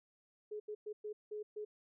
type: tone bursts at uneven times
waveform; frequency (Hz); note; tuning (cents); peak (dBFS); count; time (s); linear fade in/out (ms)
sine; 422.3; G#4; +29; -40; 6; 0.51-0.6 / 0.68-0.75 / 0.86-0.93 / 1.04-1.13 / 1.31-1.43 / 1.56-1.65; 10
effects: none